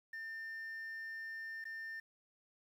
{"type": "tone with dropouts", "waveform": "sine", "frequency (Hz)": 1800, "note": "A6", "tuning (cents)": 39, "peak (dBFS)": -40, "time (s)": [0.13, 2], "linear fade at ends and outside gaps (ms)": 5, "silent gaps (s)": [1.642, 1.652], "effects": ["tanh soft clip ceiling -41 dBFS", "11-bit"]}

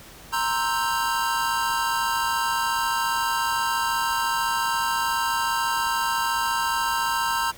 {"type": "chord", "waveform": "square", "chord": "C dominant seventh", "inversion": "third", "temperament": "equal", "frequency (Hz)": [932.3, 1046.5, 1318.5, 1568], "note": ["Bb5", "C6", "E6", "G6"], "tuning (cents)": [0, 0, 0, 0], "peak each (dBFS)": [-26, -30, -30, -30], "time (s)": [0.32, 7.52], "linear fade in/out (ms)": 20, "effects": ["pink hiss -45 dBFS RMS until 7.57 s"]}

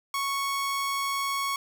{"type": "tone", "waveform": "sawtooth", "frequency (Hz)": 1107, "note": "C#6", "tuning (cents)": -3, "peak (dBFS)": -23, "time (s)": [0.14, 1.56], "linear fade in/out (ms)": 2, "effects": []}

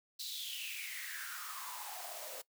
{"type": "noise with high-pass filter sweep", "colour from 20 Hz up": "white", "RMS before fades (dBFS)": -44, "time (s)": [0.19, 2.42], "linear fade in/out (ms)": 10, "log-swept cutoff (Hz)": [4200, 500], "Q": 7.1, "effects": ["noise-tail reverb RT60 0.1 s tail -19 dB re dry"]}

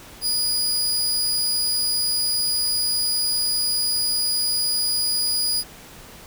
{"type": "tone", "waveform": "sawtooth", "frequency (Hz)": 4905, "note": "D#8", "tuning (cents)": -26, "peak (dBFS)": -17, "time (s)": [0.21, 5.64], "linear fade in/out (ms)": 50, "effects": ["pink hiss -43 dBFS RMS until 6.26 s"]}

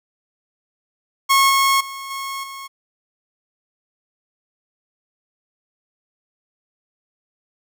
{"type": "tone with level steps", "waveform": "sawtooth", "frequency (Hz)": 1091, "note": "C#6", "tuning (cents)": -28, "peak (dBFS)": [-8, -10, -26, -22, -28], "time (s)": [1.29, 2.68], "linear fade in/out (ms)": 20, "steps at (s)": [1.49, 1.8, 2.1, 2.43], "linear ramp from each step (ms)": 10, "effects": []}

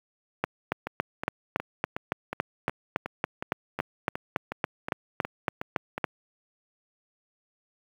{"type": "two click trains", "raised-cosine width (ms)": 0.5, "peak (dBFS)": [-9, -16], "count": [21, 15], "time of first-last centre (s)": [[0.44, 6.042], [0.87, 5.979]], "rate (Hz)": [3.57, 2.74], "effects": ["high-pass 100 Hz 12 dB/octave", "8-bit"]}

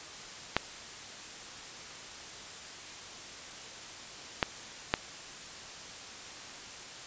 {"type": "clicks", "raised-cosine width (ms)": 0.3, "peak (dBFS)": -8, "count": 3, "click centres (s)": [0.566, 4.428, 4.939], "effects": ["white hiss -45 dBFS RMS until 7.06 s", "resampled to 16000 Hz"]}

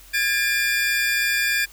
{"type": "tone cluster", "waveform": "square", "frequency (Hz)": [1637, 1760, 2402, 3479, 4713], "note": ["G#6", "A6", "D7", "A7", "D8"], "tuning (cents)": [-25, 0, 38, -20, 5], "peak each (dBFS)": [-24, -28, -24, -33, -31], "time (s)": [0.13, 1.66], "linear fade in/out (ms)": 20, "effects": ["added 46 Hz sine -48 dBFS peak until 1.72 s", "white hiss -48 dBFS RMS until 1.72 s"]}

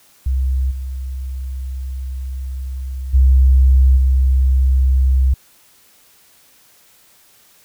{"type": "tone with level steps", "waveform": "sine", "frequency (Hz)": 65.41, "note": "C2", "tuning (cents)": 0, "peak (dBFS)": [-14, -22, -7, -10], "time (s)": [0.26, 5.34], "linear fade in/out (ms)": 5, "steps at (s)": [0.7, 3.13, 3.96], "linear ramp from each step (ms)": 20, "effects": ["white hiss -51 dBFS RMS until 7.64 s"]}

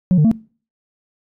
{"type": "tone with pitch steps", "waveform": "sine", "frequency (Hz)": [181.9, 150.8, 225.6], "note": ["F#3", "D3", "A3"], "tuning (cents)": [-29, 46, 44], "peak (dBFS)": -7, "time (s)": [0.11, 0.314], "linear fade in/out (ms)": 0, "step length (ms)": 68, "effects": ["noise-tail reverb RT60 0.4 s tail -24 dB re dry", "tanh soft clip ceiling -8 dBFS"]}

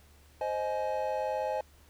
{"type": "chord", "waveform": "triangle", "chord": "Ab major", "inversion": "first", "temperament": "equal with one note detuned", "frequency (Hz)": [523.3, 622.3, 843.2], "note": ["C5", "Eb5", "Ab5"], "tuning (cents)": [0, 0, 26], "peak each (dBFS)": -32, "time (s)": [0.41, 1.61], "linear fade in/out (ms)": 2, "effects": ["added 73 Hz sine -58 dBFS peak until 1.89 s", "pink hiss -62 dBFS RMS until 1.89 s"]}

